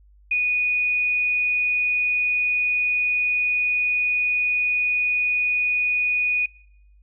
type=tone; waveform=sine; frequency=2470 Hz; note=D#7; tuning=13 cents flat; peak=-18 dBFS; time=0.31-6.46 s; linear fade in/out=5 ms; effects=noise-tail reverb RT60 0.9 s tail -25 dB re dry + added 50 Hz sine -50 dBFS peak until 7.02 s